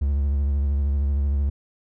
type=tone with vibrato; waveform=triangle; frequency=70.4 Hz; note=C#2; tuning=27 cents sharp; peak=-17 dBFS; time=0.01-1.5 s; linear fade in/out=10 ms; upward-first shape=triangle; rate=13 Hz; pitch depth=67 cents each way; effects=none